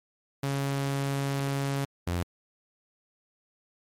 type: tone pair in turn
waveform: sawtooth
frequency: 138.59 / 87.63 Hz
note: C#3 / F2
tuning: 0 / +6 cents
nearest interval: minor sixth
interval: 794 cents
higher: first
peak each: -23 dBFS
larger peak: neither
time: 0.43-1.85 / 2.07-2.23 s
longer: first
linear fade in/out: 5 ms
effects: MP3 64 kbps